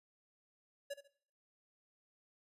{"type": "tone with echo", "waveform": "square", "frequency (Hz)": 565, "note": "C#5", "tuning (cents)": 33, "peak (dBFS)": -40, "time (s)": [0.9, 0.94], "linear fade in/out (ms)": 10, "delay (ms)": 70, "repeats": 2, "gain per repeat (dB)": -11, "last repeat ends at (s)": 1.08, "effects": ["noise-tail reverb RT60 0.6 s tail -20 dB re dry", "resampled to 32000 Hz"]}